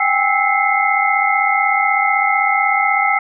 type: tone cluster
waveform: sine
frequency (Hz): 778 / 814 / 1309 / 2049 / 2144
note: G5 / G#5 / E6 / C7 / C7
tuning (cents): -13 / -35 / -13 / -37 / +42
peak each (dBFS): -19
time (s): 0-3.19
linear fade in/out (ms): 5
effects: none